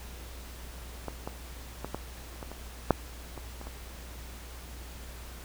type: clicks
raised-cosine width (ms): 1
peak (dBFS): -20 / -20 / -20 / -18 / -25 / -27 / -6 / -25 / -28 / -27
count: 10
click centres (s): 1.083 / 1.275 / 1.846 / 1.946 / 2.428 / 2.516 / 2.907 / 3.377 / 3.614 / 3.67
effects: added 60 Hz sine -43 dBFS peak until 5.44 s + pink hiss -48 dBFS RMS until 5.44 s